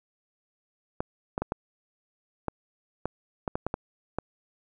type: clicks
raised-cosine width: 1 ms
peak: -14 dBFS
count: 11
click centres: 1.005 / 1.379 / 1.42 / 1.521 / 2.483 / 3.056 / 3.478 / 3.555 / 3.666 / 3.741 / 4.186 s
effects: none